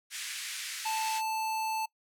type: band-pass noise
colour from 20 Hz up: pink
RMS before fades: -39 dBFS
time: 0.1-1.22 s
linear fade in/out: 50 ms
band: 1800 to 11000 Hz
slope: 24 dB/octave
type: tone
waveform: square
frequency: 880 Hz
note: A5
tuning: in tune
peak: -31 dBFS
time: 0.85-1.86 s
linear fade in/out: 10 ms
effects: noise-tail reverb RT60 0.1 s tail -23 dB re dry

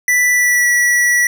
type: tone with pitch glide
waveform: square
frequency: 1975.5 to 1943.8 Hz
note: B6 to B6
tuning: 0 to -28 cents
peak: -11 dBFS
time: 0.08-1.27 s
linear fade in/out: 2 ms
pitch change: -28 cents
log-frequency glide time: 0.31-0.67 s
effects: none

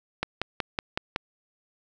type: click train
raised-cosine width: 0.3 ms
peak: -10 dBFS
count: 6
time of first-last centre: 0.23-1.161 s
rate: 5.37 Hz
effects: none

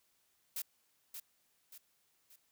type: noise with echo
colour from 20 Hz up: blue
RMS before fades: -39 dBFS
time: 0.56-0.62 s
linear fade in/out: 5 ms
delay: 580 ms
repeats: 3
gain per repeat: -7 dB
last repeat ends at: 2.36 s
effects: white hiss -75 dBFS RMS until 2.51 s

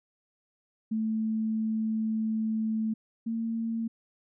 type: tone pair in turn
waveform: sine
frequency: 220 / 227.2 Hz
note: A3 / A#3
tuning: 0 / -44 cents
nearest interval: minor second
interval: 56 cents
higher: second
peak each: -26 / -28 dBFS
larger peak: first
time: 0.91-2.94 / 3.26-3.88 s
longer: first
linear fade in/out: 10 ms
effects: none

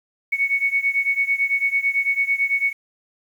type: beating tone pair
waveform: sine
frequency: 2217 / 2226 Hz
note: C#7 / C#7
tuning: 0 / +7 cents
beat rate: 9 Hz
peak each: -20 / -22 dBFS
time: 0.32-2.73 s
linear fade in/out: 10 ms
effects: 8-bit

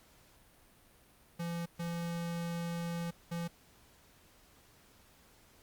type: tone bursts at uneven times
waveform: square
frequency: 170 Hz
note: F3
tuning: 46 cents flat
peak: -36 dBFS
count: 3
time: 1.39-1.66 / 1.79-3.11 / 3.31-3.48 s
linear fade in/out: 10 ms
effects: pink hiss -63 dBFS RMS until 5.62 s + Opus 48 kbps

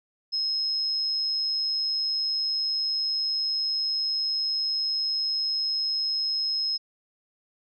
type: tone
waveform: sine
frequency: 5150 Hz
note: E8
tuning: 41 cents flat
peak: -24 dBFS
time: 0.32-6.78 s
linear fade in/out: 20 ms
effects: none

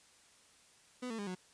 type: tone with pitch steps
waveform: 30% pulse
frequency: 250 / 225.3 / 203.1 / 183.01 Hz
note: B3 / A3 / G#3 / F#3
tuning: +21 / +41 / -38 / -19 cents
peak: -36 dBFS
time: 1.02-1.352 s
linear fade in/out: 10 ms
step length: 83 ms
effects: white hiss -64 dBFS RMS until 1.53 s + resampled to 22050 Hz

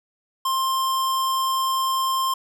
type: tone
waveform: square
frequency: 1055 Hz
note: C6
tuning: 14 cents sharp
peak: -21 dBFS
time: 0.45-2.34 s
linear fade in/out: 5 ms
effects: none

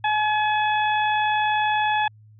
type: harmonic tone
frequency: 850 Hz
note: G#5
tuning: 40 cents sharp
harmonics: 1 / 2 / 3 / 4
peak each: -20 / -26 / -30 / -32 dBFS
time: 0.04-2.08 s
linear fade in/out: 5 ms
effects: added 107 Hz sine -47 dBFS peak until 2.39 s

